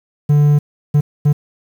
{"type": "tone bursts at uneven times", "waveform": "triangle", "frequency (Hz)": 146.83, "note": "D3", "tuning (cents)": 0, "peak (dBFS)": -6, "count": 3, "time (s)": [[0.29, 0.59], [0.94, 1.01], [1.25, 1.33]], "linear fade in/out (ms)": 10, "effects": ["7-bit"]}